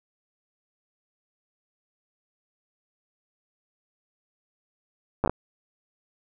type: slowing click train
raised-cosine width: 1 ms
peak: -9 dBFS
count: 5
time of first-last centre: 5.24-5.296 s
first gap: 9 ms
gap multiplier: 1.3
effects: none

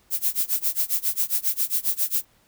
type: noise with tremolo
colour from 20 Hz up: violet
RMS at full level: -21 dBFS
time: 0.1-2.25 s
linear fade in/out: 50 ms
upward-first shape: sine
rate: 7.4 Hz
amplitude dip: 95%
effects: pink hiss -61 dBFS RMS until 2.47 s

